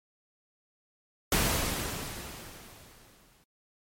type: noise with exponential decay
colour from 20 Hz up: pink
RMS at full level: -24 dBFS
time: 1.32-3.44 s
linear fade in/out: 2 ms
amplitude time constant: 460 ms
effects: MP3 64 kbps